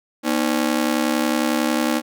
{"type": "ring-modulated tone", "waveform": "sawtooth", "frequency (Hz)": 275.3, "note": "C#4", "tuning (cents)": -12, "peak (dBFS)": -11, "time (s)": [0.23, 2.02], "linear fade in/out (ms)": 50, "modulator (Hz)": 35.5, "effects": []}